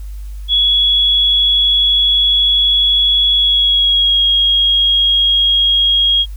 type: tone with pitch glide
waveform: sine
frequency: 3367 to 3275 Hz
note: G#7 to G#7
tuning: +23 to -25 cents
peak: -9 dBFS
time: 0.48-6.26 s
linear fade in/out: 50 ms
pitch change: -48 cents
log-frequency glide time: 3.34-4.24 s
effects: added 50 Hz sine -24 dBFS peak until 6.36 s + white hiss -49 dBFS RMS until 6.36 s